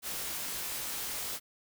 white noise with comb filter, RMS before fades -37 dBFS, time 0.02-1.4 s, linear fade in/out 50 ms, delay 19 ms, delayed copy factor -0.7, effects none

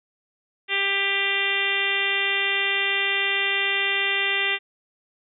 harmonic tone, 395.4 Hz, G4, 15 cents sharp, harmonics 1 / 2 / 3 / 4 / 5 / 6 / 7 / 8 / 9, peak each -33 / -36 / -36 / -33 / -25 / -28 / -27 / -30 / -31 dBFS, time 0.68-4.59 s, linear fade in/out 50 ms, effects none

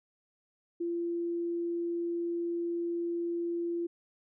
sine tone, 342 Hz, F4, 36 cents flat, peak -30 dBFS, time 0.8-3.87 s, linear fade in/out 10 ms, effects none

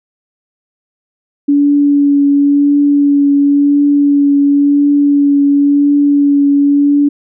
sine tone with vibrato, 285.3 Hz, C#4, 50 cents sharp, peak -6 dBFS, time 1.48-7.09 s, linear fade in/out 10 ms, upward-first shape triangle, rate 0.95 Hz, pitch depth 16 cents each way, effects none

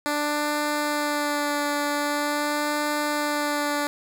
10% pulse tone with vibrato, 293.7 Hz, D4, in tune, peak -15 dBFS, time 0.06-3.87 s, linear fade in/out 0 ms, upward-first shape sine, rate 0.44 Hz, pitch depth 18 cents each way, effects none

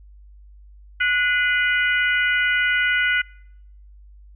harmonic tone with a mistuned harmonic, 489.3 Hz, B4, 16 cents flat, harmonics 3 / 4 / 5 / 6, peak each -19 / -22 / -28 / -28 dBFS, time 1-3.22 s, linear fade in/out 10 ms, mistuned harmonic 4, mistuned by +69 cents, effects noise-tail reverb RT60 0.8 s tail -26 dB re dry + added 50 Hz sine -43 dBFS peak until 4.35 s

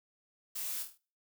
blue noise with echo, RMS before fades -39 dBFS, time 0.55-0.83 s, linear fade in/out 10 ms, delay 25 ms, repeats 6, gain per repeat -5 dB, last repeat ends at 0.98 s, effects noise-tail reverb RT60 0.4 s tail -23 dB re dry

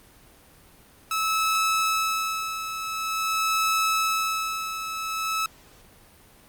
sawtooth tone with tremolo, 1301 Hz, E6, 23 cents flat, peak -17 dBFS, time 1.11-5.46 s, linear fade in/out 2 ms, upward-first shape sine, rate 0.47 Hz, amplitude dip 65%, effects pink hiss -53 dBFS RMS until 6.48 s + Opus 32 kbps

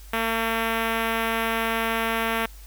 5% pulse tone with notch filter, 226.3 Hz, A3, 49 cents sharp, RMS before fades -25 dBFS, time 0.13-2.46 s, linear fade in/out 5 ms, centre 6800 Hz, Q 0.82, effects added 50 Hz sine -41 dBFS peak until 2.66 s + white hiss -51 dBFS RMS until 2.66 s

